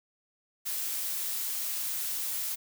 blue noise, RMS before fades -33 dBFS, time 0.65-2.56 s, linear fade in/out 20 ms, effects none

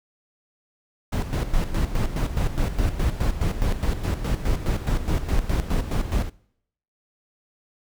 brown noise with tremolo, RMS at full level -21 dBFS, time 1.12-6.3 s, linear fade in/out 10 ms, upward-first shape square, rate 4.8 Hz, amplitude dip 65%, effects noise-tail reverb RT60 0.7 s tail -23 dB re dry

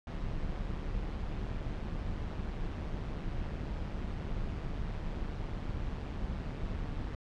brown noise with amplitude modulation, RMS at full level -34 dBFS, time 0.07-7.15 s, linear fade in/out 2 ms, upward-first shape sine, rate 149 Hz, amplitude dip 55%, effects low-pass 4000 Hz 12 dB/octave

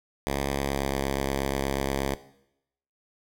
5% pulse tone with pitch glide, 69.3 to 68.35 Hz, C#2 to C#2, 0 to -24 cents, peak -15 dBFS, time 0.27-2.15 s, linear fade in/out 0 ms, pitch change -24 cents, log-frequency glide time 0.63-0.93 s, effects noise-tail reverb RT60 0.8 s tail -17 dB re dry

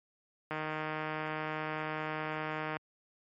click train, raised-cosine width 0.5 ms, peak -21 dBFS, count 351, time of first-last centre 0.51-2.768 s, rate 155 Hz, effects high-pass 100 Hz 12 dB/octave + MP3 48 kbps

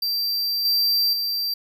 square tone with level steps, 4699 Hz, D8, in tune, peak -22 / -18 / -23 dBFS, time 0.02-1.54 s, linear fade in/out 5 ms, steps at 0.65 / 1.13 s, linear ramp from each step 2 ms, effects none

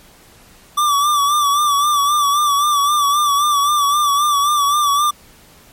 square tone with vibrato, 1163 Hz, D6, 17 cents flat, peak -13 dBFS, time 0.77-5.11 s, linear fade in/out 10 ms, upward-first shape sine, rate 3.8 Hz, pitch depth 56 cents each way, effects pink hiss -46 dBFS RMS until 5.72 s + MP3 64 kbps

